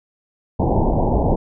pink low-pass noise, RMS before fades -17 dBFS, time 0.59-1.36 s, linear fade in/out 10 ms, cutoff 940 Hz, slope 96 dB/octave, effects none

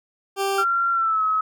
20% pulse tone, 392.5 Hz, G4, 2 cents sharp, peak -16 dBFS, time 0.36-0.65 s, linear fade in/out 50 ms
sine tone with pitch glide, 1374 to 1282 Hz, F6 to E6, -29 to -49 cents, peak -18 dBFS, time 0.58-1.41 s, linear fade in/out 5 ms, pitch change -120 cents, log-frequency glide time 0.92-1.23 s
effects none

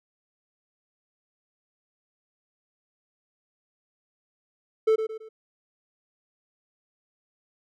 triangle tone with echo, 440 Hz, A4, in tune, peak -15 dBFS, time 4.87-4.96 s, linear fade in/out 10 ms, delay 110 ms, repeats 3, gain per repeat -8 dB, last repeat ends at 5.29 s, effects none

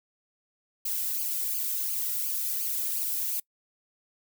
violet noise with flanger, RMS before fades -30 dBFS, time 0.85-3.4 s, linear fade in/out 5 ms, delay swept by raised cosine 0.53 to 1.83 ms, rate 2.8 Hz, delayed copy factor -1, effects noise-tail reverb RT60 0.1 s tail -25 dB re dry

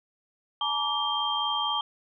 sine tone cluster, 855 / 939 / 1160 / 3180 Hz, A5 / A#5 / D6 / G7, -50 / +12 / -22 / +24 cents, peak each -32 / -34 / -31 / -28 dBFS, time 0.61-1.81 s, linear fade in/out 2 ms, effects none

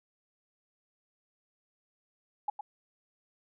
sine tone with echo, 830.6 Hz, G#5, in tune, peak -27 dBFS, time 2.48-2.5 s, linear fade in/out 5 ms, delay 110 ms, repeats 1, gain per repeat -8 dB, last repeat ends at 2.61 s, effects none

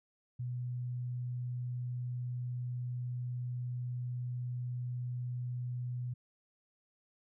sine tone, 123.47 Hz, B2, in tune, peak -35 dBFS, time 0.39-6.14 s, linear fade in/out 10 ms, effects none

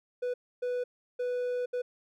triangle tone bursts at uneven times, 493.9 Hz, B4, in tune, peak -27 dBFS, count 4, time 0.22-0.34 / 0.62-0.84 / 1.19-1.66 / 1.73-1.82 s, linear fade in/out 10 ms, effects none

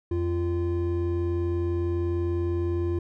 triangle tone pair together, 86.3 / 345.2 Hz, F2 / F4, -20 / -20 cents, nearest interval 2 octaves, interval 2400 cents, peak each -24 dBFS, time 0.11-2.99 s, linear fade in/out 5 ms, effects tanh soft clip ceiling -16 dBFS

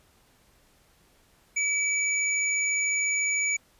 sine tone pair together, 2300 / 6854 Hz, D7 / A8, -37 / -46 cents, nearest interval octave + perfect fifth, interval 1891 cents, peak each -25 / -28 dBFS, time 1.56-3.57 s, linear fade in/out 10 ms, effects pink hiss -62 dBFS RMS until 3.79 s + resampled to 32000 Hz

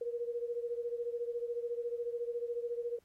sine beating tone pair, 471.7 / 485.7 Hz, A#4 / B4, +20 / -29 cents, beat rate 14 Hz, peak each -36 / -40 dBFS, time 0.01-2.99 s, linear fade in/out 5 ms, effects pink hiss -74 dBFS RMS until 3.04 s + AAC 48 kbps

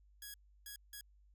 5% pulse tone bursts at uneven times, 1661.2 Hz, G#6, in tune, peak -36 dBFS, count 3, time 0.22-0.34 / 0.66-0.76 / 0.93-1.01 s, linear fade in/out 2 ms, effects added 50 Hz sine -63 dBFS peak until 1.34 s

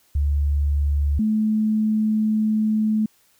sine tone pair in turn, 72.1 / 216.1 Hz, D2 / A3, -31 / -31 cents, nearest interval octave + perfect fifth, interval 1900 cents, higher second, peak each -17 dBFS, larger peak neither, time 0.15-1.19 / 1.19-3.06 s, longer second, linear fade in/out 5 ms, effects white hiss -60 dBFS RMS until 3.39 s

